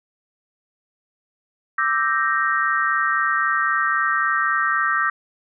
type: chord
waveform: sine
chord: E half-diminished seventh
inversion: third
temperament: equal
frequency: 1174.7 / 1318.5 / 1568 / 1864.7 Hz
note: D6 / E6 / G6 / Bb6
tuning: 0 / 0 / 0 / 0 cents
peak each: -23 dBFS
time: 1.78-5.1 s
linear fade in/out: 5 ms
effects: none